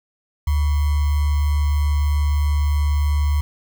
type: tone with sample-and-hold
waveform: sine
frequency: 73.42 Hz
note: D2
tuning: in tune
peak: -15 dBFS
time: 0.47-3.41 s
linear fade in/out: 5 ms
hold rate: 1050 Hz
effects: none